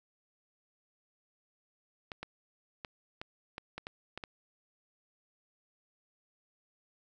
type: clicks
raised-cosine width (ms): 0.3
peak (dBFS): -24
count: 9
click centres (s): 2.118 / 2.23 / 2.848 / 3.215 / 3.581 / 3.78 / 3.869 / 4.176 / 4.238
effects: none